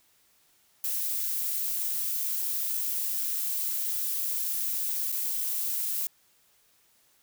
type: noise with dropouts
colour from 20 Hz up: violet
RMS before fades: -30 dBFS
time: 0.84-6.07 s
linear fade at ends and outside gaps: 2 ms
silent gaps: 5.119-5.123 s
effects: white hiss -65 dBFS RMS until 7.22 s